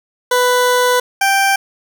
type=tone pair in turn; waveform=20% pulse; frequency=496 / 784.6 Hz; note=B4 / G5; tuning=+7 / +1 cents; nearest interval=minor sixth; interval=794 cents; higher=second; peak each=-6 dBFS; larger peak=neither; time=0.31-1 / 1.21-1.56 s; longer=first; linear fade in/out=5 ms; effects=none